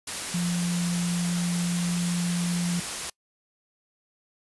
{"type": "tone in noise", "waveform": "sine", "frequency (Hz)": 174.5, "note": "F3", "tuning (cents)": -1, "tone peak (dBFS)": -24, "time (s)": [0.34, 2.8], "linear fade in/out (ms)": 5, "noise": "white", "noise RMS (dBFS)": -32, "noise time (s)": [0.07, 3.1], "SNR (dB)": 5, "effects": ["noise-tail reverb RT60 0.1 s tail -25 dB re dry", "resampled to 24000 Hz"]}